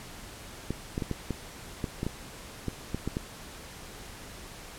clicks, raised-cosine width 3 ms, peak -17 dBFS, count 12, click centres 0.706 / 0.979 / 1.022 / 1.113 / 1.307 / 1.842 / 2.031 / 2.066 / 2.683 / 2.946 / 3.076 / 3.169 s, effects pink hiss -45 dBFS RMS until 4.78 s + low-pass 12000 Hz 12 dB/octave

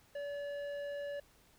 sine tone with tanh clipping, 573 Hz, D5, 43 cents flat, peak -40 dBFS, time 0.15-1.2 s, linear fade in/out 5 ms, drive 11 dB, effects pink hiss -66 dBFS RMS until 1.58 s

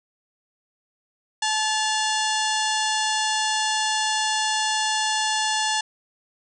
harmonic tone with a mistuned harmonic, 866 Hz, A5, 28 cents flat, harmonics 1 / 2 / 3 / 4 / 5 / 6 / 7 / 8 / 9 / 10, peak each -25 / -28 / -30 / -31 / -32 / -33 / -33 / -34 / -35 / -35 dBFS, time 1.42-5.81 s, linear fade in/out 5 ms, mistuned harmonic 3, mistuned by +140 cents, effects none

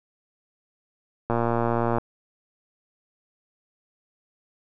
click train, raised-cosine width 1 ms, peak -10 dBFS, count 81, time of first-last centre 1.3-1.984 s, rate 117 Hz, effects none

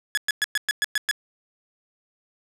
sawtooth tone bursts, 1696 Hz, G#6, 36 cents sharp, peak -16 dBFS, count 8, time 0.15-1.112 s, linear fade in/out 0 ms, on 24 ms, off 110 ms, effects low-pass 12000 Hz 12 dB/octave

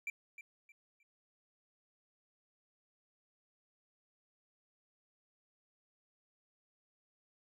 triangle tone with echo, 2349 Hz, D7, in tune, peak -35 dBFS, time 0.07-0.1 s, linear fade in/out 2 ms, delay 310 ms, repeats 3, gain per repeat -11 dB, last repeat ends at 1.03 s, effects none

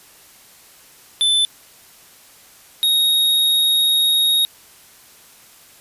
square tone pair in turn, 3520 / 3754 Hz, A7 / A#7, 0 / +11 cents, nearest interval minor second, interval 111 cents, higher second, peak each -14 dBFS, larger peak neither, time 1.21-1.45 / 2.83-4.45 s, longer second, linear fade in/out 0 ms, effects white hiss -47 dBFS RMS until 5.8 s + resampled to 32000 Hz

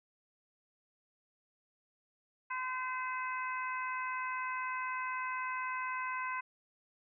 harmonic tone, 512 Hz, C5, 38 cents flat, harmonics 2 / 3 / 4 / 5, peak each -37 / -41 / -43 / -45 dBFS, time 2.5-6.41 s, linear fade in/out 10 ms, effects none

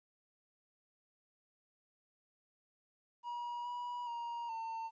triangle tone with pitch steps, 959 / 971 / 942 / 903 Hz, A#5 / B5 / A#5 / A5, +49 / -30 / +18 / +45 cents, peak -37 dBFS, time 3.23-4.91 s, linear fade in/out 50 ms, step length 420 ms, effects resampled to 16000 Hz + 13-bit

